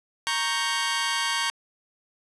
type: chord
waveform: 15% pulse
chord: G diminished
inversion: first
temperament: equal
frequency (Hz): 932.3 / 1108.7 / 1568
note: Bb5 / Db6 / G6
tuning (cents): 0 / 0 / 0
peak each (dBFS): -22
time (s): 0.27-1.5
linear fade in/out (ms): 0
effects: resampled to 24000 Hz + 9-bit

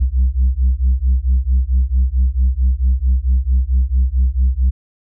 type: beating tone pair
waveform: sine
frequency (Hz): 61.74 / 66.24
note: B1 / C2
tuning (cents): 0 / +22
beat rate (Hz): 4.5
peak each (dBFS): -13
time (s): 0-4.71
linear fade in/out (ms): 20
effects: tanh soft clip ceiling -8 dBFS

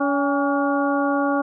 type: harmonic tone with a mistuned harmonic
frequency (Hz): 283.4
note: C#4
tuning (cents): +38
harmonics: 1 / 2 / 3 / 4 / 5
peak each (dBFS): -21 / -24 / -26 / -27 / -28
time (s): 0-1.42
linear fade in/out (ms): 10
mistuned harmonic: 3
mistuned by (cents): -60
effects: none

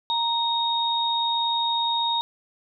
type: tone pair together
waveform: sine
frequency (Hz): 932.3 / 3729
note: A#5 / A#7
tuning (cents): 0 / 0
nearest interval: 2 octaves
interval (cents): 2400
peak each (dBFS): -24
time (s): 0.1-2.21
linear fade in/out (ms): 0
effects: none

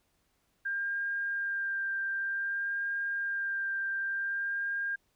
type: tone with vibrato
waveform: sine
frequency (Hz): 1596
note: G6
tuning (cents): +31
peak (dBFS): -30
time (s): 0.65-4.96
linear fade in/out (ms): 10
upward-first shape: sine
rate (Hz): 0.54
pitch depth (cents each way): 15
effects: pink hiss -74 dBFS RMS until 5.15 s

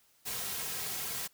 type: noise with comb filter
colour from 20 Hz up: white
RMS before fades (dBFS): -37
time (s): 0.25-1.28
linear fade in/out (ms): 20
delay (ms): 3.4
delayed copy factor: -0.5
effects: white hiss -67 dBFS RMS until 1.33 s

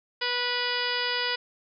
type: harmonic tone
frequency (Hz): 490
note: B4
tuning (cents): -14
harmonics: 1 / 2 / 3 / 4 / 5 / 6 / 7 / 8 / 9 / 10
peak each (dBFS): -35 / -35 / -33 / -33 / -37 / -33 / -36 / -39 / -39 / -33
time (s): 0.21-1.36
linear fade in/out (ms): 10
effects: none

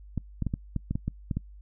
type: clicks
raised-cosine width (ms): 5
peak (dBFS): -16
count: 10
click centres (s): 0.177 / 0.423 / 0.467 / 0.539 / 0.763 / 0.91 / 0.955 / 1.08 / 1.312 / 1.37
effects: noise-tail reverb RT60 0.1 s tail -25 dB re dry + added 50 Hz sine -45 dBFS peak until 1.61 s

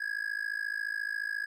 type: tone with amplitude modulation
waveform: triangle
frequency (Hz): 1661.2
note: G#6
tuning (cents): 0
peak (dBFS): -26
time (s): 0-1.46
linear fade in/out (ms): 10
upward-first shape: sine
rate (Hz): 54.3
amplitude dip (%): 95
effects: none

